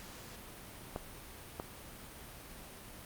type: clicks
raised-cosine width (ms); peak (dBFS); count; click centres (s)
1; -23; 2; 0.961 / 1.599
effects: pink hiss -50 dBFS RMS until 3.05 s + Opus 48 kbps